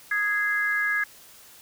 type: harmonic tone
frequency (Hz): 415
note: G#4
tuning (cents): -1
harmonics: 3 / 4 / 5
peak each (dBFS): -34 / -23 / -29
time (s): 0.11-1.04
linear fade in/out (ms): 5
effects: white hiss -50 dBFS RMS until 1.61 s